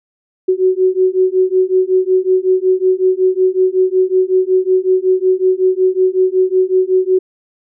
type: beating tone pair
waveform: sine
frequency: 370 / 375.4 Hz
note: F#4 / F#4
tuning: 0 / +25 cents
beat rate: 5.4 Hz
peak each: -13 dBFS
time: 0.48-7.19 s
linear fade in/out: 10 ms
effects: none